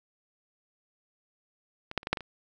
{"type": "clicks", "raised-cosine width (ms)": 0.3, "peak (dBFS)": [-22, -10, -30, -16, -8, -18, -26], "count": 7, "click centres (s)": [1.914, 1.977, 2.031, 2.071, 2.13, 2.172, 2.207], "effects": []}